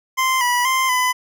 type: tone with pitch steps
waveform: 25% pulse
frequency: 1042 / 977 / 1045 / 1005 Hz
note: C6 / B5 / C6 / B5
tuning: -7 / -19 / -2 / +30 cents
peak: -12 dBFS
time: 0.17-1.13 s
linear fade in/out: 20 ms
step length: 240 ms
effects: none